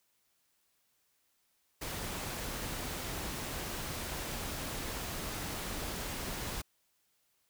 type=noise; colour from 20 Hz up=pink; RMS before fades=-39 dBFS; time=1.81-6.62 s; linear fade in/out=10 ms; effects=white hiss -75 dBFS RMS until 7.49 s